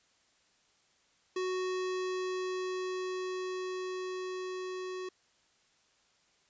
square tone with level ramp, 370 Hz, F#4, in tune, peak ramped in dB -32 to -38 dBFS, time 1.36-5.09 s, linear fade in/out 5 ms, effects white hiss -69 dBFS RMS until 6.49 s + resampled to 16000 Hz

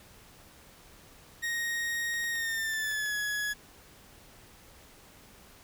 40% pulse tone with pitch glide, 1869 to 1684.4 Hz, A#6 to G#6, +4 to +24 cents, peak -29 dBFS, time 1.42-3.54 s, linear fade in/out 20 ms, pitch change -180 cents, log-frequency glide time 2.3-3.15 s
clicks, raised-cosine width 0.2 ms, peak -32 dBFS, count 6, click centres 2.139 / 2.241 / 2.356 / 2.736 / 2.914 / 3.061 s
effects pink hiss -55 dBFS RMS until 5.63 s

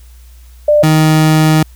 sine / 30% pulse tone pair in turn, 595 / 156.24 Hz, D5 / D#3, +22 / +8 cents, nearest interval octave + major seventh, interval 2314 cents, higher first, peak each -5 / -4 dBFS, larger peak second, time 0.68-0.83 / 0.83-1.63 s, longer second, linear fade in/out 5 ms, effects added 60 Hz sine -35 dBFS peak until 1.75 s + white hiss -49 dBFS RMS until 1.75 s

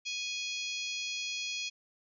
harmonic tone with a mistuned harmonic, 830 Hz, G#5, 1 cent flat, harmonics 3 / 4 / 5 / 6 / 7 / 8, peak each -38 / -40 / -42 / -44 / -45 / -46 dBFS, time 0.05-1.7 s, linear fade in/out 20 ms, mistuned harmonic 5, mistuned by +52 cents, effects none

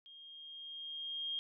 sine tone with level ramp, 3229 Hz, G#7, 49 cents flat, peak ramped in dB -53 to -35 dBFS, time 0.06-1.39 s, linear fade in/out 0 ms, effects none

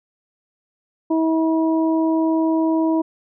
harmonic tone, 322.1 Hz, E4, 40 cents flat, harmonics 1 / 2 / 3, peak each -16 / -25 / -27 dBFS, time 1.1-3.02 s, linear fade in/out 10 ms, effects none

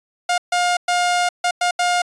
sawtooth tone bursts at uneven times, 710 Hz, F5, 28 cents sharp, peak -12 dBFS, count 6, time 0.29-0.38 / 0.52-0.77 / 0.88-1.29 / 1.44-1.51 / 1.61-1.71 / 1.79-2.02 s, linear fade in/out 5 ms, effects resampled to 22050 Hz

